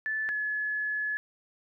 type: tone pair in turn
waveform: sine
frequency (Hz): 1746 / 1707.1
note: A6 / G#6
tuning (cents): -14 / +47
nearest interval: unison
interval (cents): 39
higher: first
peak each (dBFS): -28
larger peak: neither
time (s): 0.06-0.29 / 0.29-1.17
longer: second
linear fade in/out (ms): 0
effects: none

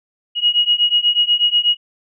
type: beating tone pair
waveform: sine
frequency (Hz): 2889 / 2897.2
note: F#7 / F#7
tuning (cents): -42 / -37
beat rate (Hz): 8.2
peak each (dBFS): -16 / -15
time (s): 0.35-1.77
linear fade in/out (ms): 50
effects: none

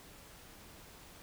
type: silence
effects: pink hiss -55 dBFS RMS until 1.22 s

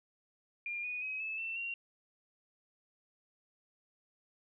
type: tone with pitch steps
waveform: sine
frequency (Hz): 2404 / 2470 / 2538 / 2608 / 2680 / 2754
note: D7 / D#7 / D#7 / E7 / E7 / F7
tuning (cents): +40 / -13 / +34 / -19 / +28 / -25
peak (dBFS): -36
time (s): 0.66-1.74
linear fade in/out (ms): 2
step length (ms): 180
effects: none

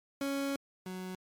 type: tone pair in turn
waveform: 30% pulse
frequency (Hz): 277.2 / 185.01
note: C#4 / F#3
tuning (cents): 0 / 0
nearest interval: perfect fifth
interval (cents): 700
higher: first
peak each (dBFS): -29 / -36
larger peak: first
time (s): 0.21-0.56 / 0.86-1.15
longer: first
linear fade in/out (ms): 2
effects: MP3 96 kbps

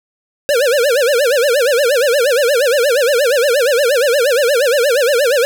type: tone with vibrato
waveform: square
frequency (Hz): 523.3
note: C5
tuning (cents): 0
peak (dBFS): -11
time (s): 0.49-5.45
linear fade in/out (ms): 0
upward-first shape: sine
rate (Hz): 8.5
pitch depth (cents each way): 230
effects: none

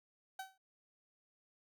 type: tone with exponential decay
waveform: 30% pulse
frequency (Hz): 765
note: G5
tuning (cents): -42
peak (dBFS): -37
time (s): 0.39-0.58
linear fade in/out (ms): 5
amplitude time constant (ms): 40
effects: none

